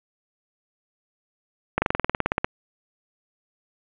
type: slowing click train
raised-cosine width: 0.5 ms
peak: -5 dBFS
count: 14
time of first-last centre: 1.78-2.445 s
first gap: 40 ms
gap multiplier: 1.04
effects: resampled to 8000 Hz + 7-bit